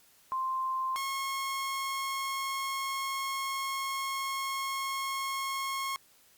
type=tone pair in turn; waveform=sine / sawtooth; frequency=1046.5 / 1084.6 Hz; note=C6 / C#6; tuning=0 / -38 cents; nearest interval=minor second; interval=62 cents; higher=second; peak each=-29 / -28 dBFS; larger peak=second; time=0.32-0.96 / 0.96-5.96 s; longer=second; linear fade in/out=0 ms; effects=white hiss -62 dBFS RMS until 6.37 s + Opus 48 kbps